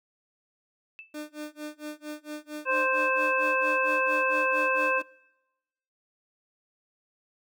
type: tone with exponential decay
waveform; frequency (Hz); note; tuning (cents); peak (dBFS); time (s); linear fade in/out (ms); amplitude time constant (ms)
sine; 2637; E7; 0; -37; 0.99-1.14; 0; 31
type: tone with tremolo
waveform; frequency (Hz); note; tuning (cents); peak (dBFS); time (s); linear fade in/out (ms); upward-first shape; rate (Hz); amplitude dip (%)
30% pulse; 301; D4; +43; -31; 1.14-5.02; 5; sine; 4.4; 100
type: harmonic tone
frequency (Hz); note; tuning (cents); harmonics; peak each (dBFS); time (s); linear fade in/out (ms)
523.3; C5; 0; 1 / 2 / 3 / 5; -28 / -28 / -28 / -28; 2.65-5.03; 50
effects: noise-tail reverb RT60 1.0 s tail -25 dB re dry